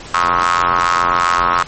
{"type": "ring-modulated tone", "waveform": "sawtooth", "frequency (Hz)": 87.31, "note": "F2", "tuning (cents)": 0, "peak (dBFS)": -5, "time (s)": [0.14, 1.63], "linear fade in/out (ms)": 5, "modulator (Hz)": 1180, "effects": ["pink hiss -33 dBFS RMS until 1.67 s", "MP3 32 kbps"]}